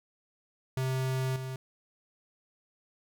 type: tone with level steps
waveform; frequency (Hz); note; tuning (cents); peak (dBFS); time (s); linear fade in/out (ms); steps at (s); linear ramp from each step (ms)
square; 130.81; C3; 0; -29 / -36; 0.77-1.56; 2; 1.36; 2
effects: 11-bit